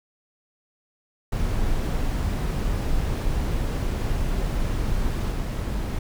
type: noise with level steps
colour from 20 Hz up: brown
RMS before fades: -24 / -26 dBFS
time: 1.32-5.99 s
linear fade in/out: 5 ms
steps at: 5.31 s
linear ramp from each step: 5 ms
effects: none